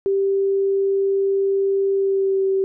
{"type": "tone with pitch glide", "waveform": "sine", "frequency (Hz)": [392, 385.7], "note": ["G4", "G4"], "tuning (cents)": [0, -28], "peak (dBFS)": -16, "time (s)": [0.06, 2.64], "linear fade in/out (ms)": 0, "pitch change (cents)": -28, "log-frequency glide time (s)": [1.94, 2.44], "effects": []}